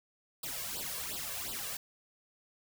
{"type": "noise with flanger", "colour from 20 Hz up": "white", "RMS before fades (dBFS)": -39, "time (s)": [0.43, 1.77], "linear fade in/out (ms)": 5, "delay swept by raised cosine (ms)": [0.23, 1.83], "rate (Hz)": 2.8, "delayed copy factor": 1, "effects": []}